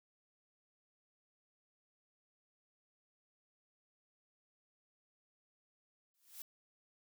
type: noise with exponential growth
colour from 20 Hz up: blue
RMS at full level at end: -45 dBFS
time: 6.14-6.42 s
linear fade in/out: 2 ms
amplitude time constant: 60 ms
effects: none